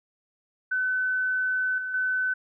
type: tone with level steps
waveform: sine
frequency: 1512 Hz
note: F#6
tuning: 37 cents sharp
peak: -23 / -29 / -23 dBFS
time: 0.71-2.34 s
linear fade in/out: 10 ms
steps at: 1.78 / 1.94 s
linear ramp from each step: 2 ms
effects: none